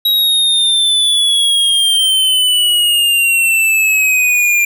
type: exponential sweep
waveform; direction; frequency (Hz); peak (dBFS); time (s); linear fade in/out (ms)
square; down; 3846 to 2390; -10; 0.05-4.65; 5
effects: none